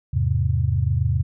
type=chord; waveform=sine; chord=E augmented; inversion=none; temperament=equal; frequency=82.41 / 103.83 / 130.81 Hz; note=E2 / G#2 / B#2; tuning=0 / 0 / 0 cents; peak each=-22 dBFS; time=0.13-1.23 s; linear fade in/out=10 ms; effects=none